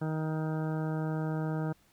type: harmonic tone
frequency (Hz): 157.1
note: D#3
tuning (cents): +17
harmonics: 1 / 2 / 3 / 4 / 5 / 6 / 8 / 9 / 10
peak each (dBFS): -31 / -37 / -41 / -43 / -45 / -47 / -49 / -50 / -51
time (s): 0.01-1.73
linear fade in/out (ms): 10
effects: pink hiss -66 dBFS RMS until 1.92 s